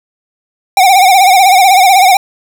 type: tone with vibrato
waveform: square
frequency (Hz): 758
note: F#5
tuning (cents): +42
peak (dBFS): -4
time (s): 0.77-2.17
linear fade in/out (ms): 2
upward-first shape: sine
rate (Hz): 16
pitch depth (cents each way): 93
effects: none